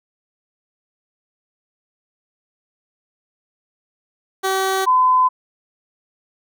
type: tone pair in turn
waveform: 15% pulse / sine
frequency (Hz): 382.5 / 1016.7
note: G4 / B5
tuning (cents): -42 / +50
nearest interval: octave + perfect fourth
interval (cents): 1692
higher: second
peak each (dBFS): -11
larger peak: neither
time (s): 4.43-4.86 / 4.86-5.29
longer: neither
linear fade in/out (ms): 20
effects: none